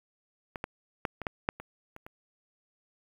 clicks, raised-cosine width 0.5 ms, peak -21 / -18 / -14 / -22 / -15 / -11 / -27 / -29 / -29 dBFS, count 9, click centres 0.558 / 0.641 / 1.052 / 1.217 / 1.268 / 1.489 / 1.6 / 1.964 / 2.065 s, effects 8-bit

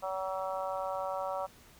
harmonic tone, 189.5 Hz, F#3, 42 cents sharp, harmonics 3 / 4 / 5 / 6 / 7, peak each -36 / -38 / -40 / -42 / -43 dBFS, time 0.02-1.47 s, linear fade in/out 20 ms, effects pink hiss -58 dBFS RMS until 1.79 s

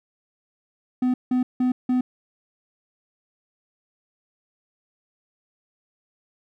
triangle tone bursts, 252 Hz, B3, 35 cents sharp, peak -16 dBFS, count 4, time 1.02-2.01 s, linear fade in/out 5 ms, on 120 ms, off 170 ms, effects none

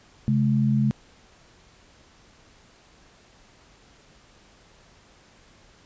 sine tone pair together, 134.02 / 212.9 Hz, C3 / G#3, +42 / +43 cents, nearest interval minor sixth, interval 801 cents, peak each -21 dBFS, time 0.28-0.91 s, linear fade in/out 0 ms, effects pink hiss -55 dBFS RMS until 5.85 s + resampled to 16000 Hz

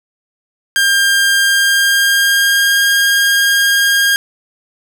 sawtooth tone with pitch glide, 1600 to 1617.7 Hz, G6 to G#6, +35 to -46 cents, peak -6 dBFS, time 0.76-4.16 s, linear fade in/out 0 ms, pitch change +19 cents, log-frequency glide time 1.37-2.87 s, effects none

